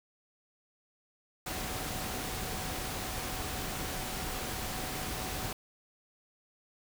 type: tone in noise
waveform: sine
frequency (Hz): 748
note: F#5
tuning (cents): +19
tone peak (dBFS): -46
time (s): 1.46-5.53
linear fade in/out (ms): 5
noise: pink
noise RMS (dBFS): -37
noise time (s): 1.46-5.53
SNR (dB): -12
effects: none